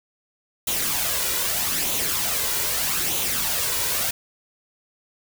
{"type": "noise with flanger", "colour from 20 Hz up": "white", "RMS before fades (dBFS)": -24, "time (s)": [0.67, 4.11], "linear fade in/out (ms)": 5, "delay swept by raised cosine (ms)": [0.29, 2.09], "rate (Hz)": 0.8, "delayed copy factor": 0.5, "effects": []}